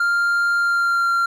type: tone with pitch glide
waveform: triangle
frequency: 1396.9 to 1379.3 Hz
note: F6 to F6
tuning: 0 to -22 cents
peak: -14 dBFS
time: 0-1.26 s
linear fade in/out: 5 ms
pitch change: -22 cents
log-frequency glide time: 0.57-1.11 s
effects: none